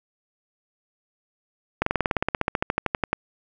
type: slowing click train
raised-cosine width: 0.5 ms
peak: -6 dBFS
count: 21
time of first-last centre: 1.82-3.13 s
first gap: 44 ms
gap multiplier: 1.04
effects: none